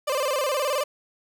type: tone with vibrato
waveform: 30% pulse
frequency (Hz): 556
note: C#5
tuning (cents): +5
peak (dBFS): -20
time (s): 0.07-0.84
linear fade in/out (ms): 10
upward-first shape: square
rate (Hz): 19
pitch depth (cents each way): 110
effects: none